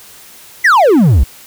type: exponential sweep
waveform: triangle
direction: down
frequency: 2085 to 54.8 Hz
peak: -3 dBFS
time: 0.64-1.24 s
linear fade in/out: 10 ms
effects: white hiss -38 dBFS RMS until 1.46 s